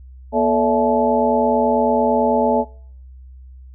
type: tone cluster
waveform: sine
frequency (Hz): 240.8 / 436.5 / 575 / 664 / 863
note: B3 / A4 / D5 / E5 / A5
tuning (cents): -44 / -14 / -37 / +12 / -34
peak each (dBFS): -20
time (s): 0.32-2.65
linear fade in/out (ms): 50
effects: noise-tail reverb RT60 0.6 s tail -25 dB re dry + added 64 Hz sine -37 dBFS peak until 3.74 s